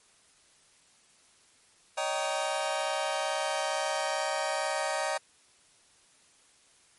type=chord; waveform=sawtooth; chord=Eb dominant seventh; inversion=third; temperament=just; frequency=560 / 622.3 / 777.8 / 933.4 Hz; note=Db5 / Eb5 / G5 / Bb5; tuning=+18 / 0 / -14 / +2 cents; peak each=-31 / -29 / -30 / -32 dBFS; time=1.97-5.18 s; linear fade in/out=10 ms; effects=white hiss -62 dBFS RMS until 6.98 s + MP3 48 kbps